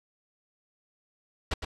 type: noise with echo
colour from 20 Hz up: pink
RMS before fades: -28 dBFS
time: 1.51-1.54 s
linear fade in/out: 5 ms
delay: 110 ms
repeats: 1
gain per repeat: -7 dB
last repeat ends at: 1.65 s
effects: low-pass 5000 Hz 12 dB/octave